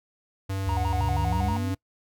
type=tone; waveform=square; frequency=96.8 Hz; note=G2; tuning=21 cents flat; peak=-28 dBFS; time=0.49-1.75 s; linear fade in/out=10 ms
type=tone with pitch glide; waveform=sine; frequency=74.6 to 72.27 Hz; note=D2 to D2; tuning=+28 to -27 cents; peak=-27 dBFS; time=0.66-1.53 s; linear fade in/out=10 ms; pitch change=-55 cents; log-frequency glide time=0.85-1.01 s
type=tone with vibrato; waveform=triangle; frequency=830.6 Hz; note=G#5; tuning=in tune; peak=-27 dBFS; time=0.69-1.57 s; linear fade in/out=0 ms; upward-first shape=square; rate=6.3 Hz; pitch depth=210 cents each way
type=exponential sweep; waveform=sine; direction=up; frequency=116.2 to 283.3 Hz; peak=-30 dBFS; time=0.99-1.75 s; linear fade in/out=10 ms
effects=noise-tail reverb RT60 0.1 s tail -23 dB re dry